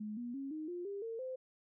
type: tone with pitch steps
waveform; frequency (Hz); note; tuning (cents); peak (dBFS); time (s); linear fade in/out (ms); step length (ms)
sine; 212.1 / 240.8 / 273.5 / 310.5 / 352.6 / 400.4 / 454.6 / 516.3; G#3 / B3 / C#4 / D#4 / F4 / G4 / A#4 / C5; +37 / -44 / -23 / -3 / +17 / +37 / -43 / -23; -39; 0-1.36; 10; 170
effects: none